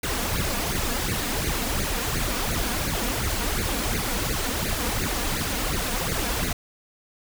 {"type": "noise with flanger", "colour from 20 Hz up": "pink", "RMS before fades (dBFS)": -26, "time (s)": [0.03, 6.53], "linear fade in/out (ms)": 5, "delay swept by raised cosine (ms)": [0.45, 4.25], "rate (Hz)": 2.8, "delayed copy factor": 0.8, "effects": []}